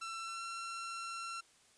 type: tone with pitch glide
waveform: sawtooth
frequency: 1342 to 1357.6 Hz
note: E6 to F6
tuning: +31 to -49 cents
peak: -37 dBFS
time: 0.01-1.41 s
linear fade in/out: 10 ms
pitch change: +20 cents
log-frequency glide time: 0.21-0.43 s
effects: white hiss -66 dBFS RMS until 1.77 s + resampled to 22050 Hz

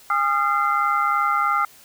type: tone cluster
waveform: sine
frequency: 815 / 1222 / 1365 / 2070 Hz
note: G#5 / D#6 / F6 / C7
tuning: -33 / -32 / -40 / -19 cents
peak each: -26 / -21 / -21 / -30 dBFS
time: 0.1-1.65 s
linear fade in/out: 2 ms
effects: white hiss -49 dBFS RMS until 1.84 s

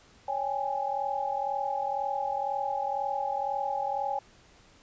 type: tone cluster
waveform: sine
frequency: 558 / 799 / 841 Hz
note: C#5 / G5 / G#5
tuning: +11 / +33 / +22 cents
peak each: -35 / -31 / -32 dBFS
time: 0.28-4.19 s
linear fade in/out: 5 ms
effects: pink hiss -58 dBFS RMS until 4.82 s + resampled to 16000 Hz

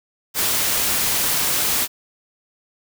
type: noise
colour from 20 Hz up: white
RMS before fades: -20 dBFS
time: 0.34-1.88 s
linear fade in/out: 50 ms
effects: none

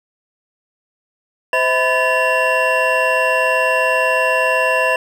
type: tone cluster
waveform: triangle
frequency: 517 / 645 / 1002 / 1735 / 2741 Hz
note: C5 / E5 / B5 / A6 / F7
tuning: -21 / -38 / +25 / -25 / -33 cents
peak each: -18 dBFS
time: 1.53-4.96 s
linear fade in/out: 2 ms
effects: none

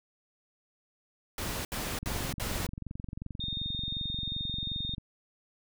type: noise bursts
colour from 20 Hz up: pink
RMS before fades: -35 dBFS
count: 4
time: 1.38-2.667 s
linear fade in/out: 2 ms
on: 270 ms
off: 69 ms
type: click train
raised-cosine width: 5 ms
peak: -26 dBFS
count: 68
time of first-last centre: 2.03-4.982 s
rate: 22.7 Hz
type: tone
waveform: sine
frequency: 3669 Hz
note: A#7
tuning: 28 cents flat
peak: -33 dBFS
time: 3.4-4.95 s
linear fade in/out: 5 ms
effects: none

